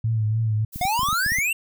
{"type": "tone with vibrato", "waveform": "sine", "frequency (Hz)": 110, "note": "A2", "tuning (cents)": 0, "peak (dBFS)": -19, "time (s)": [0.04, 0.65], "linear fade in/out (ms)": 5, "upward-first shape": "triangle", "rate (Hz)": 3.4, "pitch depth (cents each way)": 60}
{"type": "noise", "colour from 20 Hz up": "violet", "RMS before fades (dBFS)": -37, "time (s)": [0.72, 1.41], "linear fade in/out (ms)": 20}
{"type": "clicks", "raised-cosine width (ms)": 5, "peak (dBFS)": -21, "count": 10, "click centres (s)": [0.76, 0.812, 0.853, 0.993, 1.032, 1.087, 1.129, 1.263, 1.32, 1.386]}
{"type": "exponential sweep", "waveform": "square", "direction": "up", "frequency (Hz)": [698.5, 2794], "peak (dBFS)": -21, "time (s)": [0.81, 1.53], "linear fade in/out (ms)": 5}
{"effects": []}